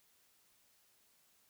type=silence; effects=white hiss -71 dBFS RMS until 1.49 s